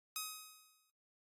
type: tone with exponential decay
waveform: 5% pulse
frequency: 1263 Hz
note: D#6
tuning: 26 cents sharp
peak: -26 dBFS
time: 0.16-0.9 s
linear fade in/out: 1 ms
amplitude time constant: 160 ms
effects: noise-tail reverb RT60 0.3 s tail -20 dB re dry + AAC 48 kbps